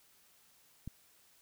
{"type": "click", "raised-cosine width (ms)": 5, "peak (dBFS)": -29, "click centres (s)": 0.876, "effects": ["white hiss -66 dBFS RMS until 1.41 s"]}